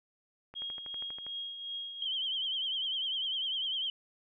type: click train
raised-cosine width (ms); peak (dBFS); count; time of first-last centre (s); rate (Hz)
0.5; -34; 10; 0.54-1.266; 12.4
type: tone with tremolo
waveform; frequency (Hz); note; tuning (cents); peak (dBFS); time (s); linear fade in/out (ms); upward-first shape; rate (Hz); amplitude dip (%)
sine; 3269; G#7; -28; -35; 0.55-2.07; 20; triangle; 2.7; 55
type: tone with vibrato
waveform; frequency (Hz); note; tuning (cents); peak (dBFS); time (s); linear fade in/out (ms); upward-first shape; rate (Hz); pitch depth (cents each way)
sine; 3136; G7; 0; -31; 2.02-3.9; 2; triangle; 10; 92
effects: none